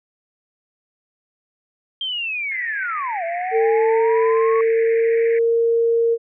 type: linear two-way sweep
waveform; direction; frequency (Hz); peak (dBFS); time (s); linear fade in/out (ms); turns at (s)
sine; down then up; 3200 to 661 to 1121; -22; 2.01-4.61; 2; 3.24
type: band-pass noise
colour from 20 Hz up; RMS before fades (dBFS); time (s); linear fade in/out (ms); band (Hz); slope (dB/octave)
white; -33; 2.51-5.39; 5; 1700 to 2300; 96
type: tone with pitch glide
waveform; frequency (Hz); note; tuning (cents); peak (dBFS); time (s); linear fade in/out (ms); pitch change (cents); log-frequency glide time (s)
sine; 449.5 to 462.4; A4 to A#4; +37 to -14; -14; 3.51-6.18; 50; +49; 4.4-5.52
effects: none